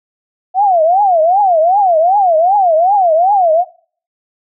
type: tone with vibrato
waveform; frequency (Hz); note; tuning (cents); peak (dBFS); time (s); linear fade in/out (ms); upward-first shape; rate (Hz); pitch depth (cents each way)
sine; 720; F#5; -47; -7; 0.54-3.65; 50; triangle; 2.6; 280
effects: noise-tail reverb RT60 0.5 s tail -23 dB re dry